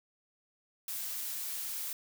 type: noise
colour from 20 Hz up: blue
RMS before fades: -38 dBFS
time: 0.88-1.93 s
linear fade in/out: 2 ms
effects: none